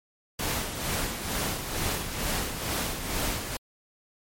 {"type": "noise with tremolo", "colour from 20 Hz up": "pink", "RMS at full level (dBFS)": -28, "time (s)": [0.39, 3.57], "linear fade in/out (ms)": 5, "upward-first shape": "sine", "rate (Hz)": 2.2, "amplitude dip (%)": 55, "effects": ["MP3 64 kbps"]}